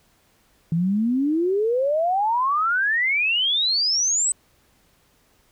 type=exponential sweep; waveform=sine; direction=up; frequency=160 to 8160 Hz; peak=-18 dBFS; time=0.72-4.32 s; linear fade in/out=2 ms; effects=pink hiss -61 dBFS RMS until 5.51 s